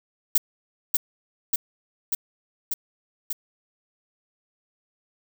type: noise with echo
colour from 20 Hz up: violet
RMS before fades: -18 dBFS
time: 0.35-0.38 s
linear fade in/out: 5 ms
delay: 590 ms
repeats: 5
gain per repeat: -2 dB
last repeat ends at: 3.33 s
effects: none